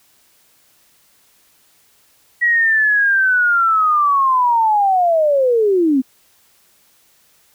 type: linear sweep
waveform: sine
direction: down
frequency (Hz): 1927 to 250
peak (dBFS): -11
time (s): 2.41-6.02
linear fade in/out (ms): 20
effects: white hiss -55 dBFS RMS until 7.54 s